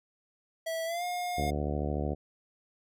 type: tone with pitch glide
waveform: square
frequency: 654 to 713.2 Hz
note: E5 to F5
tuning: -14 to +36 cents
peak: -32 dBFS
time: 0.66-1.51 s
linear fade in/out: 10 ms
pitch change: +150 cents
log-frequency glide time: 0.85-1.04 s
type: harmonic tone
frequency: 73.42 Hz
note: D2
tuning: in tune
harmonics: 1 / 2 / 3 / 4 / 5 / 6 / 7 / 8 / 9 / 10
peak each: -33 / -36 / -38 / -39 / -40 / -41 / -41 / -42 / -43 / -43 dBFS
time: 1.37-2.15 s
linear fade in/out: 20 ms
effects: none